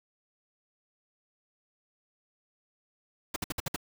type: noise bursts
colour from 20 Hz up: pink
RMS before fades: -32 dBFS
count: 6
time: 3.34-3.762 s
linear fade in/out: 5 ms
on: 22 ms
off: 58 ms
effects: none